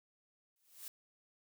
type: noise with exponential growth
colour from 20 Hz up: blue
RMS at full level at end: -44 dBFS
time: 0.56-0.88 s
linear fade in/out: 1 ms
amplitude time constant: 69 ms
effects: none